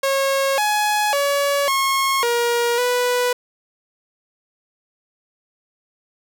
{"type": "tone with pitch steps", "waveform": "sawtooth", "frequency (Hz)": [545, 841, 566, 1085, 474.4, 492.8], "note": ["C#5", "G#5", "C#5", "C#6", "A#4", "B4"], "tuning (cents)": [-29, 22, 36, -37, 30, -4], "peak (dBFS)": -13, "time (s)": [0.03, 3.33], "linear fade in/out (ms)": 5, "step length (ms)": 550, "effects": []}